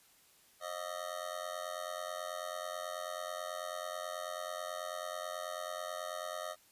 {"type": "tone with amplitude modulation", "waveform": "25% pulse", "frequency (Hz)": 622.3, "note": "D#5", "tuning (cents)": 0, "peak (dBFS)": -31, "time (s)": [0.6, 6.56], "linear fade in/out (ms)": 50, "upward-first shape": "sine", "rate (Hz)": 89.2, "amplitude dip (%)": 95, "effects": ["white hiss -65 dBFS RMS until 6.71 s", "resampled to 32000 Hz"]}